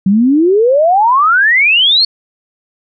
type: exponential sweep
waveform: sine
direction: up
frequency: 185 to 4435 Hz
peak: -6 dBFS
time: 0.06-2.05 s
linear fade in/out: 5 ms
effects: none